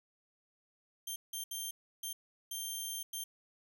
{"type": "tone bursts at uneven times", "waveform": "10% pulse", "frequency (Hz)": 3165, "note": "G7", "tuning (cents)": 16, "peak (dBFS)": -30, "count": 6, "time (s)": [[1.07, 1.16], [1.33, 1.44], [1.51, 1.71], [2.03, 2.13], [2.51, 3.03], [3.13, 3.24]], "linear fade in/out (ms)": 5, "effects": []}